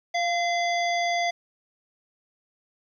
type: harmonic tone with a mistuned harmonic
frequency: 684 Hz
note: F5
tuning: 36 cents flat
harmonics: 1 / 3 / 5 / 7 / 9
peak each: -24 / -28 / -35 / -37 / -40 dBFS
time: 0.14-1.31 s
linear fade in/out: 10 ms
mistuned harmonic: 1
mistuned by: +29 cents
effects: 10-bit